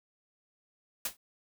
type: noise with exponential decay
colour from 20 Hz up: white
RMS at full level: -28 dBFS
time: 1.05-1.17 s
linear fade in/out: 5 ms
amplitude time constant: 24 ms
effects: none